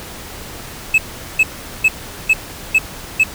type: tone bursts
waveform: triangle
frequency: 2594 Hz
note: E7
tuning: 28 cents flat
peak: -6 dBFS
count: 6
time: 0.94-3.236 s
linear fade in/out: 5 ms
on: 41 ms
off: 410 ms
effects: pink hiss -32 dBFS RMS until 3.34 s